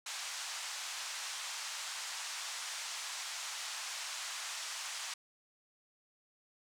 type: band-pass noise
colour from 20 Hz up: white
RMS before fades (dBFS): -42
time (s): 0.06-5.14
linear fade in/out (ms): 5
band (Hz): 780 to 7700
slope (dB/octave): 24
effects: none